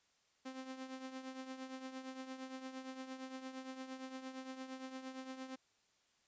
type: tone with tremolo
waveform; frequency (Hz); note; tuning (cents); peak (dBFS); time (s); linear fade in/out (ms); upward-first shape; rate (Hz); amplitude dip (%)
sawtooth; 261.6; C4; 0; -39; 0.45-5.56; 10; triangle; 8.7; 70
effects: white hiss -75 dBFS RMS until 6.27 s + resampled to 16000 Hz